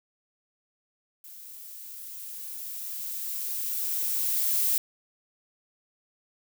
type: noise with level ramp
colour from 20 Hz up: violet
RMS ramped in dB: -46 to -24 dBFS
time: 1.24-4.78 s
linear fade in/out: 2 ms
effects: none